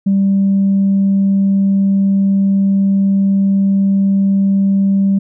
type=tone; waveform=sine; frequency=196 Hz; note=G3; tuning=in tune; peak=-8 dBFS; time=0.06-5.19 s; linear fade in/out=10 ms; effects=tanh soft clip ceiling -6 dBFS